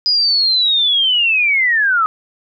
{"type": "linear sweep", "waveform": "sine", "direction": "down", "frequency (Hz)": [4978, 1244.5], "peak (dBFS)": -11, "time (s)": [0.06, 2.06], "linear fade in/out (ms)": 0, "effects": []}